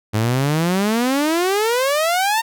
sawtooth exponential sweep, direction up, 103.83 to 925 Hz, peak -12 dBFS, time 0.13-2.42 s, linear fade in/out 20 ms, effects none

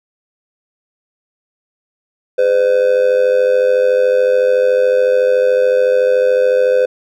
triangle tone with amplitude modulation, 507 Hz, B4, 45 cents sharp, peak -4 dBFS, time 2.38-6.86 s, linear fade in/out 10 ms, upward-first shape sine, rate 93.8 Hz, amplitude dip 75%, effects none

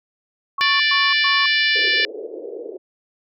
sine tone bursts, 1108.7 Hz, C#6, in tune, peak -21 dBFS, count 3, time 0.58-1.46 s, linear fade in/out 5 ms, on 220 ms, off 110 ms
harmonic tone, 587.3 Hz, D5, in tune, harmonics 3 / 4 / 5 / 6 / 7 / 8 / 9, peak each -19 / -21 / -23 / -25 / -26 / -27 / -28 dBFS, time 0.61-2.05 s, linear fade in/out 0 ms
white band-pass noise, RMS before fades -32 dBFS, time 1.75-2.78 s, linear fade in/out 10 ms, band 360 to 500 Hz, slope 48 dB/octave
effects none

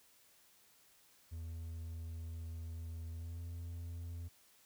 triangle tone with pitch glide, 82.41 to 85.12 Hz, E2 to F2, 0 to -44 cents, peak -40 dBFS, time 1.31-4.29 s, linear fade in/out 20 ms, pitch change +56 cents, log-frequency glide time 3.12-3.41 s, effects white hiss -67 dBFS RMS until 4.65 s

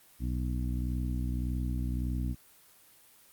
harmonic tone, 61.74 Hz, B1, in tune, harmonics 1 / 2 / 3 / 4 / 5, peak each -31 / -36 / -41 / -39 / -44 dBFS, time 0.19-2.36 s, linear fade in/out 50 ms, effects white hiss -59 dBFS RMS until 3.32 s + Opus 24 kbps

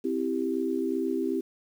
sine chord, C major, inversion none, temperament equal, 261.6 / 329.6 / 392 Hz, C4 / E4 / G4, 0 / 0 / 0 cents, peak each -30 dBFS, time 0.04-1.41 s, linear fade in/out 10 ms, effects 9-bit

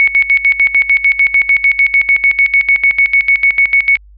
sine tone with tremolo, 2217 Hz, C#7, in tune, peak -5 dBFS, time 0-3.97 s, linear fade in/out 0 ms, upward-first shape square, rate 6.7 Hz, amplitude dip 80%, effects added 50 Hz sine -37 dBFS peak until 4.17 s + resampled to 11025 Hz

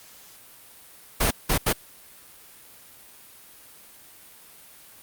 pink noise bursts at uneven times, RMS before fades -21 dBFS, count 3, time 1.2-1.31 / 1.49-1.58 / 1.66-1.73 s, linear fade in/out 10 ms, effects white hiss -49 dBFS RMS until 5.02 s + Opus 48 kbps

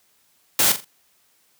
white noise with echo, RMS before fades -17 dBFS, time 0.59-0.72 s, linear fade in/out 2 ms, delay 42 ms, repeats 3, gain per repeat -10 dB, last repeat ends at 0.846 s, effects white hiss -62 dBFS RMS until 1.59 s + high-pass 80 Hz 12 dB/octave

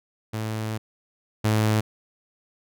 sawtooth tone pair in turn, 109.5 / 108.12 Hz, A2 / A2, -8 / -30 cents, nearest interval unison, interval 22 cents, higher first, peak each -23 / -15 dBFS, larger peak second, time 0.33-0.78 / 1.44-1.81 s, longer first, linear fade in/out 10 ms, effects none

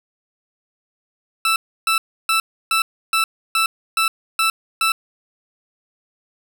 20% pulse tone bursts, 1322 Hz, E6, 5 cents sharp, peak -10 dBFS, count 9, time 1.45-4.92 s, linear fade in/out 2 ms, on 110 ms, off 310 ms, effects none

